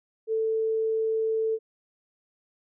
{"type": "tone", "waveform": "sine", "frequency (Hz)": 443.3, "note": "A4", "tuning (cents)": 13, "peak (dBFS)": -23, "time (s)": [0.27, 1.59], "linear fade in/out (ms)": 50, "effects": []}